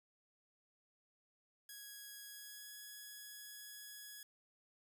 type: tone with pitch glide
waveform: 5% pulse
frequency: 1661.2 to 1678.6 Hz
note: G#6 to G#6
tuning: 0 to +18 cents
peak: -40 dBFS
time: 1.69-4.23 s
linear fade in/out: 2 ms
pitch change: +18 cents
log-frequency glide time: 2.25-2.73 s
effects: none